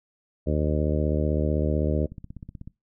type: harmonic tone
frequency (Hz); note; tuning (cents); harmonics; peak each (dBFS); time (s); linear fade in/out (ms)
75.8; D#2; -45; 1 / 2 / 3 / 4 / 5 / 6 / 7 / 8; -25 / -28 / -30 / -31 / -32 / -33 / -33 / -34; 0.46-2.07; 20
type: click train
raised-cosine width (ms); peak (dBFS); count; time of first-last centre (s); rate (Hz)
5; -26; 10; 2.12-2.676; 16.2
effects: noise-tail reverb RT60 0.2 s tail -22 dB re dry